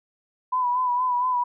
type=tone with vibrato; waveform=sine; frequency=994 Hz; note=B5; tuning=11 cents sharp; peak=-20 dBFS; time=0.52-1.44 s; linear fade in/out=10 ms; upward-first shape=sine; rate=4.3 Hz; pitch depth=42 cents each way; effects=none